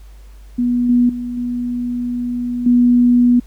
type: tone with level steps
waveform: sine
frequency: 243.6 Hz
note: B3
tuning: 24 cents flat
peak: -13 / -9 / -21 / -18 / -8 dBFS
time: 0.58-3.4 s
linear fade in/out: 10 ms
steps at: 0.89 / 1.09 / 1.37 / 2.66 s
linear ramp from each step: 5 ms
effects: added 50 Hz sine -36 dBFS peak until 3.46 s + pink hiss -53 dBFS RMS until 3.46 s